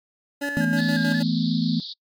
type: tone with tremolo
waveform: 25% pulse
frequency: 284.4 Hz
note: C#4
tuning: 45 cents sharp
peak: -22 dBFS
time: 0.41-1.23 s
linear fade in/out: 10 ms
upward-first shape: square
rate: 6.3 Hz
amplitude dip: 60%
type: tone with vibrato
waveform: sine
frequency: 1668 Hz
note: G#6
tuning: 7 cents sharp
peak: -26 dBFS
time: 0.43-1.2 s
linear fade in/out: 10 ms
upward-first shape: square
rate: 2.8 Hz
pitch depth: 56 cents each way
type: chord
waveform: sine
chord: E suspended fourth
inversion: none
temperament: just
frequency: 164.81 / 219.8 / 247.2 Hz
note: E3 / A3 / B3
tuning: 0 / -2 / +2 cents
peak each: -24 dBFS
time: 0.57-1.8 s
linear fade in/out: 0 ms
type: band-pass noise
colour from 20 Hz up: white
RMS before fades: -35 dBFS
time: 0.76-1.94 s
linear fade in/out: 20 ms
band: 3500 to 4800 Hz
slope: 96 dB/octave
effects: noise-tail reverb RT60 0.1 s tail -26 dB re dry + MP3 96 kbps